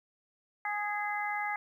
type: harmonic tone with a mistuned harmonic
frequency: 415.3 Hz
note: G#4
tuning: in tune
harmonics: 2 / 3 / 4 / 5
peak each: -34 / -40 / -39 / -36 dBFS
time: 0.65-1.56 s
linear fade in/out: 2 ms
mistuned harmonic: 5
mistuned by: -20 cents
effects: 11-bit